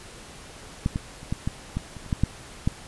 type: clicks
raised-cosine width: 5 ms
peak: -10 / -14 / -27 / -13 / -13 / -14 / -27 / -29 / -11 / -7 / -9 dBFS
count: 11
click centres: 0.861 / 0.959 / 1.231 / 1.325 / 1.475 / 1.77 / 1.967 / 2.063 / 2.128 / 2.236 / 2.675 s
effects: pink hiss -44 dBFS RMS until 2.87 s + resampled to 24000 Hz